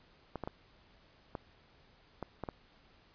clicks, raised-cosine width 1 ms, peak -24 dBFS, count 7, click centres 0.357 / 0.437 / 0.475 / 1.352 / 2.227 / 2.437 / 2.488 s, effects pink hiss -64 dBFS RMS until 3.14 s + resampled to 11025 Hz

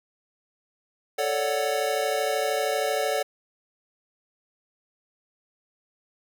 square chord, D major seventh, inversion second, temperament equal, 440 / 554.4 / 587.3 / 740 Hz, A4 / C#5 / D5 / F#5, 0 / 0 / 0 / 0 cents, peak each -30 dBFS, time 1.18-3.23 s, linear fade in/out 10 ms, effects none

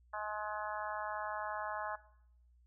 harmonic tone, 211.6 Hz, G#3, 33 cents sharp, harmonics 3 / 4 / 5 / 6 / 7 / 8, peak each -45 / -43 / -43 / -46 / -47 / -48 dBFS, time 0.13-1.96 s, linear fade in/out 10 ms, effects noise-tail reverb RT60 0.7 s tail -17 dB re dry + added 60 Hz sine -63 dBFS peak until 2.66 s

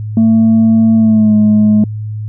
sine tone with pitch glide, 223.7 to 212.1 Hz, A3 to G#3, +29 to +37 cents, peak -3 dBFS, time 0.17-1.84 s, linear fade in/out 2 ms, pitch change -92 cents, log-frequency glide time 0.95-1.35 s, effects tanh soft clip ceiling -4 dBFS + added 107 Hz sine -18 dBFS peak until 2.28 s

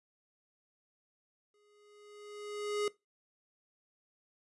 square tone with exponential growth, 415.3 Hz, G#4, in tune, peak -30 dBFS, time 1.54-2.88 s, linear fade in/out 2 ms, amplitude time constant 290 ms, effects noise-tail reverb RT60 0.2 s tail -20 dB re dry + resampled to 24000 Hz

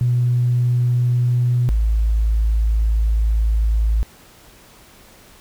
sine tone pair in turn, 122.4 / 54.52 Hz, B2 / A1, -15 / -15 cents, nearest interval octave + major second, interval 1400 cents, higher first, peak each -13 dBFS, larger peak neither, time 0.01-1.69 / 1.69-4.03 s, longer second, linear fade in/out 0 ms, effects tanh soft clip ceiling -9 dBFS + pink hiss -47 dBFS RMS until 5.4 s

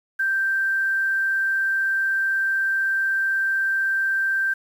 sine tone with quantisation, 1569 Hz, G6, 1 cent sharp, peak -19 dBFS, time 0.19-4.54 s, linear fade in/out 10 ms, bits 8, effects none

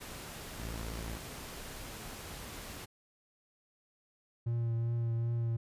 pink noise, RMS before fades -45 dBFS, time 0-2.86 s, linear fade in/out 20 ms
sawtooth tone, 56.1 Hz, A1, 34 cents sharp, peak -35 dBFS, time 0.59-1.18 s, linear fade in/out 10 ms
triangle tone with vibrato, 116.54 Hz, A#2, in tune, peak -28 dBFS, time 4.46-5.57 s, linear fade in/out 10 ms, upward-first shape triangle, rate 2.6 Hz, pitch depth 22 cents each way
effects resampled to 32000 Hz

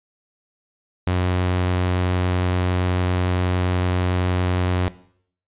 sawtooth tone, 90.7 Hz, F#2, 34 cents flat, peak -14 dBFS, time 1.07-4.88 s, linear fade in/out 0 ms, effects noise-tail reverb RT60 0.6 s tail -17 dB re dry + resampled to 8000 Hz

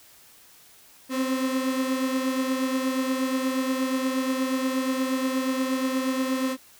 35% pulse beating tone pair, 259.8 / 268.2 Hz, C4 / C4, -12 / +43 cents, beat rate 8.4 Hz, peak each -23 / -29 dBFS, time 1.09-6.57 s, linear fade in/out 50 ms, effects white hiss -53 dBFS RMS until 6.79 s

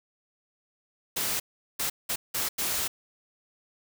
white noise bursts at uneven times, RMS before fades -29 dBFS, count 5, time 1.16-1.4 / 1.79-1.9 / 2.09-2.16 / 2.34-2.49 / 2.58-2.88 s, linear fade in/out 10 ms, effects none

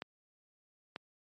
clicks, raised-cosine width 0.3 ms, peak -23 dBFS, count 2, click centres 0.021 / 0.961 s, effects high-pass 150 Hz 12 dB/octave + MP3 48 kbps

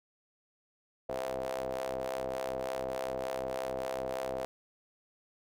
sawtooth ring-modulated tone, 65.41 Hz, C2, in tune, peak -27 dBFS, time 1.09-4.45 s, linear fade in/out 0 ms, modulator 587 Hz, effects none

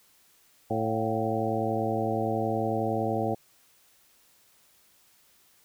harmonic tone with a mistuned harmonic, 110.8 Hz, A2, 13 cents sharp, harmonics 1 / 2 / 3 / 4 / 5 / 6 / 7, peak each -33 / -33 / -33 / -33 / -33 / -33 / -33 dBFS, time 0.7-3.35 s, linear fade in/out 10 ms, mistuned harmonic 6, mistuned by +80 cents, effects white hiss -62 dBFS RMS until 5.64 s

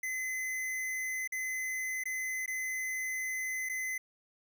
square tone with dropouts, 2038 Hz, C7, 46 cents flat, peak -34 dBFS, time 0.03-3.98 s, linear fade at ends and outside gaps 5 ms, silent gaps 1.276-1.321 / 2.038-2.055 / 2.461-2.477 / 3.69-3.695 s, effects none

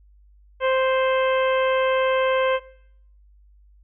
harmonic tone, 523.3 Hz, C5, in tune, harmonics 1 / 2 / 3 / 4 / 5 / 6, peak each -19 / -25 / -29 / -31 / -33 / -35 dBFS, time 0.6-2.6 s, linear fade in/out 50 ms, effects noise-tail reverb RT60 0.7 s tail -21 dB re dry + added 50 Hz sine -50 dBFS peak until 3.83 s

